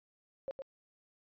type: tone with echo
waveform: sine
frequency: 540 Hz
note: C#5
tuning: 45 cents flat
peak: -35 dBFS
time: 0.48-0.51 s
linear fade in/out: 0 ms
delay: 110 ms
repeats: 1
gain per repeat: -4 dB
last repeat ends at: 0.62 s
effects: resampled to 11025 Hz